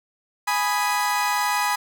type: chord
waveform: 30% pulse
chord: G# minor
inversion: none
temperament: equal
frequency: 830.6 / 987.8 / 1244.5 Hz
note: G#5 / B5 / D#6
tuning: 0 / 0 / 0 cents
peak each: -22 / -21 / -25 dBFS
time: 0.47-1.76 s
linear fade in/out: 10 ms
effects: none